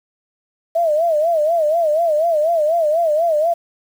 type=tone with vibrato; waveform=sine; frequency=640 Hz; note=D#5; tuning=49 cents sharp; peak=-13 dBFS; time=0.75-3.54 s; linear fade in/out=10 ms; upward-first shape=sine; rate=4.1 Hz; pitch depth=130 cents each way; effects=7-bit